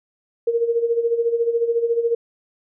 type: tone with tremolo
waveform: sine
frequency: 466.2 Hz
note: A#4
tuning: in tune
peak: -14 dBFS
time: 0.47-2.15 s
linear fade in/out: 5 ms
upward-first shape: sine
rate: 14 Hz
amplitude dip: 70%
effects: none